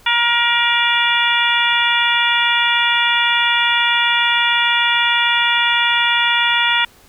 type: harmonic tone with a mistuned harmonic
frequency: 473.2 Hz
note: A#4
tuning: 26 cents sharp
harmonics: 2 / 3 / 4 / 5 / 6 / 7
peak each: -20 / -20 / -20 / -20 / -20 / -20 dBFS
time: 0.06-6.85 s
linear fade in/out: 5 ms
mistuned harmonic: 7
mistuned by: +61 cents
effects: pink hiss -48 dBFS RMS until 7.08 s